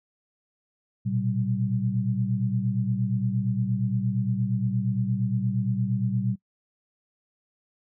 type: tone cluster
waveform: sine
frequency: 116.5 / 125.1 / 192.5 Hz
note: A#2 / B2 / G3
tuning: -1 / +23 / -31 cents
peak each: -27 / -28 / -27 dBFS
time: 1.05-6.36 s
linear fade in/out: 20 ms
effects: noise-tail reverb RT60 0.1 s tail -24 dB re dry